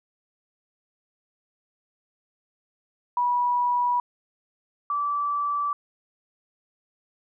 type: tone pair in turn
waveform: sine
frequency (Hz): 975 / 1159.5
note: B5 / D6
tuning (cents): -23 / -22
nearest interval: minor third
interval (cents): 301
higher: second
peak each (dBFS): -20 / -23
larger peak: first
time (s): 3.17-4 / 4.9-5.73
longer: neither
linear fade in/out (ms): 2
effects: none